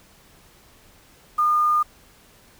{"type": "tone with quantisation", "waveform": "sine", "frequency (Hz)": 1215, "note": "D#6", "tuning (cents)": -42, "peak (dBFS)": -16, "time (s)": [1.38, 1.83], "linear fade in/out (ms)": 10, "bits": 7, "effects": ["pink hiss -53 dBFS RMS until 2.59 s"]}